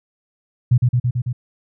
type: tone with echo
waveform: sine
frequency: 122.9 Hz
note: B2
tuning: 8 cents flat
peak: -9 dBFS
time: 0.71-0.78 s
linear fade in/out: 10 ms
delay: 110 ms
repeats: 5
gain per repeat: -2 dB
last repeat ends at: 1.33 s
effects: none